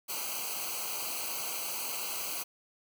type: noise with comb filter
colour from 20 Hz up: white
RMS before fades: -36 dBFS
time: 0.08-2.44 s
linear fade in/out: 20 ms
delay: 0.56 ms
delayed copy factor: -0.95
effects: none